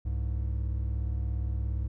triangle tone pair together, 65.3 / 102.5 Hz, C2 / G#2, -3 / -22 cents, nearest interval minor sixth, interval 781 cents, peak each -27 / -32 dBFS, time 0.05-1.88 s, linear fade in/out 10 ms, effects none

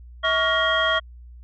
sine tone cluster, 644 / 1122 / 1409 / 1888 / 3247 Hz, E5 / C#6 / F6 / A#6 / G#7, -41 / +21 / +15 / +22 / -40 cents, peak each -24 dBFS, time 0.23-1 s, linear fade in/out 20 ms, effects tanh soft clip ceiling -9 dBFS + added 60 Hz sine -40 dBFS peak until 1.43 s

